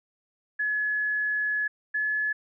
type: tone pair in turn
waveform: sine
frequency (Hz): 1700 / 1710.8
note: G#6 / A6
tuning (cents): +40 / -49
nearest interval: unison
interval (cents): 11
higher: second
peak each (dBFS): -24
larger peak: neither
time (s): 0.59-1.68 / 1.94-2.33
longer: first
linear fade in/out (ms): 10
effects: none